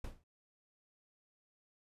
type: noise with exponential decay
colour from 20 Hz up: brown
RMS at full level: -37 dBFS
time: 0.04-0.24 s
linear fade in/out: 5 ms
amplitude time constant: 43 ms
effects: resampled to 32000 Hz